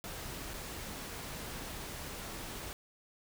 pink noise with dropouts, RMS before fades -43 dBFS, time 0.04-2.73 s, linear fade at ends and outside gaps 0 ms, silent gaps 0.536-0.54 s, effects none

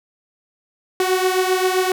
sawtooth beating tone pair, 369 / 376.6 Hz, F#4 / F#4, -5 / +31 cents, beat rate 7.6 Hz, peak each -14 / -17 dBFS, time 1-1.92 s, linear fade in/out 2 ms, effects none

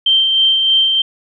sine tone with tremolo, 3136 Hz, G7, in tune, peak -8 dBFS, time 0.06-1.02 s, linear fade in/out 5 ms, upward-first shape sine, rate 3.2 Hz, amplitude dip 35%, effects none

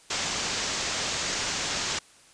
white low-pass noise, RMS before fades -30 dBFS, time 0.1-1.99 s, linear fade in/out 5 ms, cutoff 7300 Hz, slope 48 dB/octave, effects white hiss -55 dBFS RMS until 2.33 s + resampled to 22050 Hz

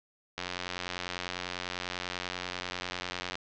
click train, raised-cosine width 0.2 ms, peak -16 dBFS, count 269, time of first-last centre 0.38-3.354 s, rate 90.1 Hz, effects low-pass 5000 Hz 12 dB/octave

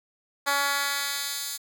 10% pulse tone with high-pass filter sweep, 282 Hz, C#4, 30 cents sharp, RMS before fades -28 dBFS, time 0.46-1.58 s, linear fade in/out 20 ms, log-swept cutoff 830 to 5600 Hz, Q 0.73, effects none

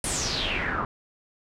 pink noise with low-pass filter sweep, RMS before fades -28 dBFS, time 0.04-0.85 s, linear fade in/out 2 ms, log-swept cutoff 10000 to 1100 Hz, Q 5.9, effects none

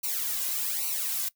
blue noise with flanger, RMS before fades -30 dBFS, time 0.03-1.29 s, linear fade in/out 10 ms, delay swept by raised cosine 0.58 to 2.28 ms, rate 1.2 Hz, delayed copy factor -0.85, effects noise-tail reverb RT60 0.1 s tail -20 dB re dry

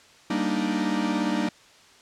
45% pulse chord, Eb major seventh, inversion first, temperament equal, 196 / 233.1 / 293.7 / 311.1 Hz, G3 / Bb3 / D4 / Eb4, 0 / 0 / 0 / 0 cents, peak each -29 dBFS, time 0.3-1.49 s, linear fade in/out 5 ms, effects white hiss -53 dBFS RMS until 2.01 s + low-pass 6000 Hz 12 dB/octave

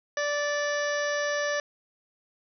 harmonic tone with a mistuned harmonic, 584 Hz, D5, 10 cents flat, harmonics 1 / 2 / 3 / 4 / 5 / 6 / 7 / 8 / 9 / 10, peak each -28 / -36 / -30 / -44 / -44 / -45 / -47 / -45 / -43 / -40 dBFS, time 0.17-1.6 s, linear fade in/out 2 ms, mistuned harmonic 7, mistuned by -69 cents, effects none

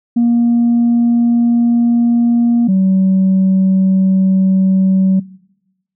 sine tone pair in turn, 236.3 / 189.9 Hz, A#3 / F#3, +24 / +45 cents, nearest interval major third, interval 379 cents, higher first, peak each -7 dBFS, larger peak neither, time 0.16-2.68 / 2.68-5.2 s, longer neither, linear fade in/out 10 ms, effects noise-tail reverb RT60 1.0 s tail -22 dB re dry + tanh soft clip ceiling -6 dBFS

